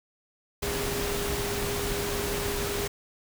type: tone in noise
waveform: sine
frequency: 405.7 Hz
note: G#4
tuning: 41 cents flat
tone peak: -32 dBFS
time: 0.62-2.88 s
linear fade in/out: 10 ms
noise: pink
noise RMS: -31 dBFS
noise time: 0.62-2.88 s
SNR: -4 dB
effects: none